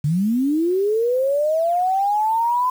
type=linear sweep; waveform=sine; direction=up; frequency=138.59 to 1016 Hz; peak=-16 dBFS; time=0.04-2.7 s; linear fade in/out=5 ms; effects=7-bit